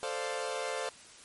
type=chord; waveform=sawtooth; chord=D minor seventh; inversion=second; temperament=equal; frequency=440 / 523.3 / 587.3 / 698.5 Hz; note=A4 / C5 / D5 / F5; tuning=0 / 0 / 0 / 0 cents; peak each=-35 / -33 / -37 / -36 dBFS; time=0.03-0.89 s; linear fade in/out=0 ms; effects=white hiss -53 dBFS RMS until 1.24 s + MP3 48 kbps